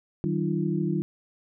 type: tone cluster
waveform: sine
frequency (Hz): 155.6 / 188.8 / 301.2 / 341.7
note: D#3 / F#3 / D4 / F4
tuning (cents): 0 / +35 / +44 / -38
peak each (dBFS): -28 / -28 / -32 / -30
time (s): 0.24-1.02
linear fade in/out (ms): 0
effects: none

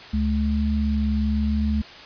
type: tone pair together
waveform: sine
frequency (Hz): 71.6 / 213.8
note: D2 / A3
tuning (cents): -43 / -49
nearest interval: octave + perfect fifth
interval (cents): 1894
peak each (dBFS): -22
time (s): 0.13-1.82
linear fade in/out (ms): 10
effects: white hiss -41 dBFS RMS until 2.05 s + resampled to 11025 Hz

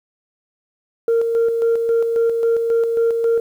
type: tone with tremolo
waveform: sine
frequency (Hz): 461.2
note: A#4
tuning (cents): -19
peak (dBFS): -11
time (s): 1.08-3.4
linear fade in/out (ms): 2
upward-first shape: square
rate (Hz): 3.7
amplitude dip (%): 45
effects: tanh soft clip ceiling -11 dBFS + 8-bit

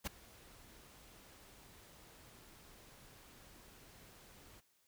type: noise with ADSR envelope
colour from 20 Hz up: pink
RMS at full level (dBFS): -38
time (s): 0.04-4.61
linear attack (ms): 30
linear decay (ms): 7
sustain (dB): -22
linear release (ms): 19
effects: white hiss -75 dBFS RMS until 4.87 s

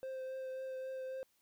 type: tone with vibrato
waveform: triangle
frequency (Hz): 523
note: C5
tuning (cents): -1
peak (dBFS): -38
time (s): 0.03-1.23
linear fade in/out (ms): 0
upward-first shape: triangle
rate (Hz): 3.7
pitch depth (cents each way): 15
effects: white hiss -75 dBFS RMS until 1.41 s

